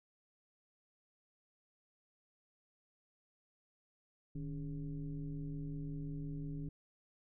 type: tone with frequency modulation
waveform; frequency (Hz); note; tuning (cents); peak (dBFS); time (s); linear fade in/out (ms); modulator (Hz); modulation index
sine; 152.8; D#3; -31; -39; 4.35-6.69; 5; 130; 1
effects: none